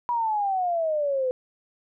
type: exponential sweep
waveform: sine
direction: down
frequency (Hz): 976 to 501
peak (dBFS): -22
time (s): 0.09-1.31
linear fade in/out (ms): 0
effects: none